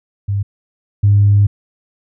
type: tone pair in turn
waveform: sine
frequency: 100.1 / 101.73 Hz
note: G2 / G#2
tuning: +37 / -35 cents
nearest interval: unison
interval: 28 cents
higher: second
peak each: -14 / -6 dBFS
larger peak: second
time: 0.28-0.43 / 1.03-1.47 s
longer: second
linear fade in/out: 10 ms
effects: tanh soft clip ceiling -2 dBFS